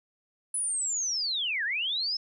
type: linear two-way sweep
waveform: sine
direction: down then up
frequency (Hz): 10160 to 1568 to 5290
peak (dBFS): -27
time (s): 0.54-2.17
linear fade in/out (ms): 5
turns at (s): 1.64
effects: none